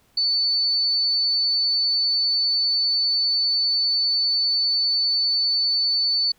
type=tone; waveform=sine; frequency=4495 Hz; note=C#8; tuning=23 cents sharp; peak=-18 dBFS; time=0.17-6.32 s; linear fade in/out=5 ms; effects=pink hiss -61 dBFS RMS until 6.38 s